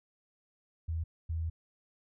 sine tone bursts at uneven times, 81.6 Hz, E2, 17 cents flat, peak -31 dBFS, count 2, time 0.88-1.04 / 1.29-1.5 s, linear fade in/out 10 ms, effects none

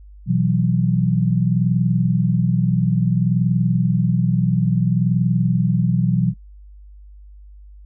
sine chord, B suspended fourth, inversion none, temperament just, 123.47 / 164.63 / 185.21 Hz, B2 / E3 / F#3, 0 / -2 / +2 cents, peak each -19 dBFS, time 0.26-6.34 s, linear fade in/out 50 ms, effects noise-tail reverb RT60 0.1 s tail -25 dB re dry + added 50 Hz sine -39 dBFS peak until 7.85 s

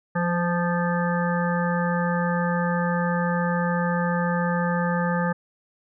harmonic tone with a mistuned harmonic, 174.61 Hz, F3, in tune, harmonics 1 / 3 / 5 / 7 / 9 / 10, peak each -23 / -28 / -30 / -31 / -33 / -33 dBFS, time 0.15-5.33 s, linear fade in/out 10 ms, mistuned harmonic 3, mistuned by -21 cents, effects none

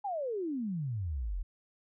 sine exponential sweep, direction down, 845 to 38.66 Hz, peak -32 dBFS, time 0.04-1.43 s, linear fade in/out 10 ms, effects none

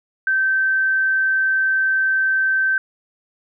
sine tone, 1550 Hz, G6, 20 cents flat, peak -15 dBFS, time 0.27-2.78 s, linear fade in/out 2 ms, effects none

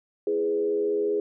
sine tone with frequency modulation, 415.3 Hz, G#4, in tune, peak -22 dBFS, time 0.27-1.2 s, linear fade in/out 2 ms, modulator 84.8 Hz, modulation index 0.66, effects none

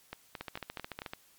two click trains, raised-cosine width 0.3 ms, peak -23 / -22 dBFS, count 5 / 11, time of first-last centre 0.13-1.019 / 0.41-1.135 s, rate 4.5 / 13.8 Hz, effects white hiss -63 dBFS RMS until 1.38 s + MP3 96 kbps

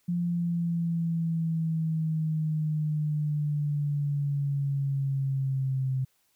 sine exponential sweep, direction down, 174.7 to 130.81 Hz, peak -25 dBFS, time 0.08-6.05 s, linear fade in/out 10 ms, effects white hiss -70 dBFS RMS until 6.35 s

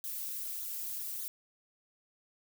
violet noise with flanger, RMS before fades -39 dBFS, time 0.04-1.28 s, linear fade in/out 0 ms, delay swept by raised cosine 0.37 to 5.77 ms, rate 1.7 Hz, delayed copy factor -0.85, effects none

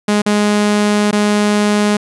sawtooth tone with dropouts, 208 Hz, G#3, 3 cents sharp, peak -7 dBFS, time 0.08-1.97 s, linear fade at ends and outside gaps 5 ms, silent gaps 0.219-0.261 / 1.112-1.127 s, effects resampled to 24000 Hz

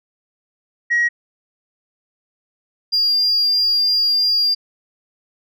sine tone pair in turn, 1900 / 4801 Hz, A#6 / D8, +33 / +37 cents, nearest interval octave + major third, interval 1604 cents, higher second, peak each -12 dBFS, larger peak neither, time 0.9-1.09 / 2.92-4.55 s, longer second, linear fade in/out 20 ms, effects tanh soft clip ceiling -11 dBFS

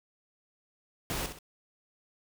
pink noise with echo, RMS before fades -34 dBFS, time 1.1-1.26 s, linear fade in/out 0 ms, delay 64 ms, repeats 2, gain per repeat -8 dB, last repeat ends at 1.388 s, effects none

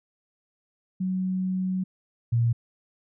sine tone pair in turn, 186.2 / 117.3 Hz, F#3 / A#2, +11 / +11 cents, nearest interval minor sixth, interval 800 cents, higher first, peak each -24 / -19 dBFS, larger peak second, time 1-1.84 / 2.32-2.53 s, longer first, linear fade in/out 10 ms, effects none

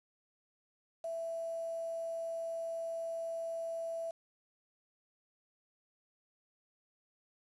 sine tone with quantisation, 662 Hz, E5, 7 cents sharp, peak -36 dBFS, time 1.04-4.11 s, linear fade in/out 5 ms, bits 9, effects resampled to 24000 Hz

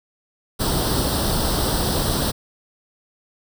pink noise with comb filter, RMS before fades -21 dBFS, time 0.59-2.32 s, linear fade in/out 20 ms, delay 0.22 ms, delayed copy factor +0.75, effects none

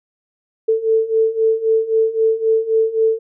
sine beating tone pair, 442.6 / 446.4 Hz, A4 / A4, +10 / +25 cents, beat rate 3.8 Hz, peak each -18 / -15 dBFS, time 0.68-3.19 s, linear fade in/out 10 ms, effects none

